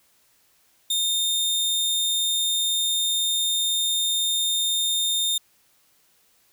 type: tone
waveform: sawtooth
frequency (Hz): 3642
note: A#7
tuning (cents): -41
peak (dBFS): -18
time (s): 0.9-5.38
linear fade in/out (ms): 5
effects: white hiss -62 dBFS RMS until 6.52 s